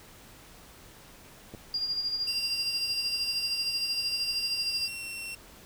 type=clicks; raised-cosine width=2 ms; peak=-30 dBFS; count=2; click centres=1.539 / 1.548 s
type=tone with tremolo; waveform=sine; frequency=4814 Hz; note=D8; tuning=42 cents sharp; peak=-26 dBFS; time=1.74-4.88 s; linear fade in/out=2 ms; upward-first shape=sine; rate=13 Hz; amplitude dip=55%
type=tone with pitch glide; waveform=sawtooth; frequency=2763 to 2716 Hz; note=F7 to F7; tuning=-19 to -49 cents; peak=-33 dBFS; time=2.27-5.35 s; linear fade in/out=5 ms; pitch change=-30 cents; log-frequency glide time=4.54-5.06 s
effects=pink hiss -52 dBFS RMS until 5.65 s